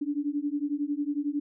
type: beating tone pair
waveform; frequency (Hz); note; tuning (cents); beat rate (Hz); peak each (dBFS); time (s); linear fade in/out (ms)
sine; 285 / 296; C#4 / D4; +48 / +14; 11; -30; 0.01-1.4; 10
effects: none